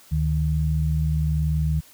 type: tone pair together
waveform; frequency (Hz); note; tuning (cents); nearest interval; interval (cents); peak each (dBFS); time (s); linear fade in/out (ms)
sine; 73.42 / 154.41; D2 / D#3; 0 / -13; octave + minor second; 1287; -22; 0.11-1.81; 20
effects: white hiss -51 dBFS RMS until 1.93 s